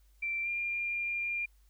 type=tone with pitch glide; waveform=sine; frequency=2349 to 2398 Hz; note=D7 to D7; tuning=0 to +36 cents; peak=-31 dBFS; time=0.22-1.46 s; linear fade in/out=10 ms; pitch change=+36 cents; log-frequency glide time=0.43-0.48 s; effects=added 50 Hz sine -60 dBFS peak until 1.69 s + white hiss -73 dBFS RMS until 1.69 s